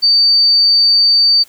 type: tone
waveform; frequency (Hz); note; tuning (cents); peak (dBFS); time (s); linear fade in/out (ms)
sine; 4599; D8; -37; -7; 0.02-1.44; 20
effects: white hiss -46 dBFS RMS until 1.48 s